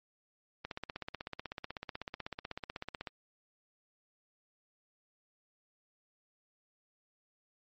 click train, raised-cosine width 0.3 ms, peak -23 dBFS, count 40, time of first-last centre 0.65-3.072 s, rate 16.1 Hz, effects MP3 32 kbps

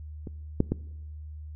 clicks, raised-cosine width 3 ms, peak -23 / -8 / -12 dBFS, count 3, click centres 0.272 / 0.604 / 0.72 s, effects noise-tail reverb RT60 1.0 s tail -22 dB re dry + added 76 Hz sine -38 dBFS peak until 1.55 s

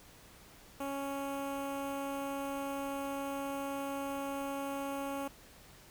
15% pulse tone with notch filter, 277.2 Hz, C#4, in tune, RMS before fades -38 dBFS, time 0.8-5.28 s, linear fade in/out 5 ms, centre 4500 Hz, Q 0.79, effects pink hiss -57 dBFS RMS until 5.9 s

